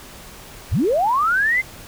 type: linear sweep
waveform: sine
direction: up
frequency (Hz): 44.71 to 2111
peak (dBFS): -15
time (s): 0.71-1.62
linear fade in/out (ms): 20
effects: pink hiss -40 dBFS RMS until 1.87 s